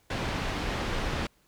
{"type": "low-pass noise", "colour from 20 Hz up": "pink", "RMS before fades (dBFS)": -31, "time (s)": [0.1, 1.27], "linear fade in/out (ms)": 5, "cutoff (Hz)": 3600, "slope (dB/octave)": 12, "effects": ["pink hiss -66 dBFS RMS until 1.47 s"]}